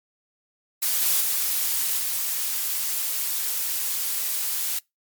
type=noise with level steps; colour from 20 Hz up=blue; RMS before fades=-23 / -21 / -24 / -26 dBFS; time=0.82-4.79 s; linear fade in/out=5 ms; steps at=1.01 / 1.2 / 1.98 s; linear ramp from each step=10 ms; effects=noise-tail reverb RT60 0.2 s tail -26 dB re dry + MP3 96 kbps